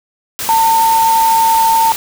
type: tone in noise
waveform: sine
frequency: 903 Hz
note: A5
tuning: 45 cents sharp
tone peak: -8 dBFS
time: 0.49-1.92 s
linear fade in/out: 0 ms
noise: white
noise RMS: -21 dBFS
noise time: 0.39-1.96 s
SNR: +10 dB
effects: none